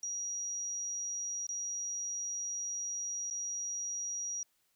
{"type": "tone with dropouts", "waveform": "sine", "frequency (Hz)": 5750, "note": "F8", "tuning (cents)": 50, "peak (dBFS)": -35, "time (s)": [0.03, 4.43], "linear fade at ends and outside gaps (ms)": 1, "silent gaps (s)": [[1.467, 1.49], [3.301, 3.309]], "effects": ["white hiss -75 dBFS RMS until 4.75 s"]}